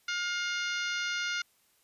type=harmonic tone with a mistuned harmonic; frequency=710 Hz; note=F5; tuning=28 cents sharp; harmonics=2 / 3 / 4 / 5 / 6 / 7 / 8 / 9; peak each=-33 / -37 / -39 / -41 / -43 / -44 / -45 / -46 dBFS; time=0.08-1.42 s; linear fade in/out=5 ms; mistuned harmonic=8; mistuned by=+29 cents; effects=white hiss -68 dBFS RMS until 1.83 s + resampled to 32000 Hz